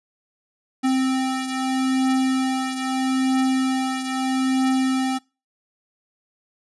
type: beating tone pair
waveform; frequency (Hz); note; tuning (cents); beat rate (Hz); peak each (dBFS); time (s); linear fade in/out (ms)
square; 261.6 / 262.38; C4 / C4; 0 / +5; 0.78; -21 / -27; 0.83-5.19; 20
effects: noise-tail reverb RT60 0.3 s tail -25 dB re dry + resampled to 24000 Hz